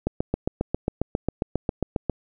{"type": "click train", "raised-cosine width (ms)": 2, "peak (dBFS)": -9, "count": 16, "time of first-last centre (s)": [0.07, 2.097], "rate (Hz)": 7.4, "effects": []}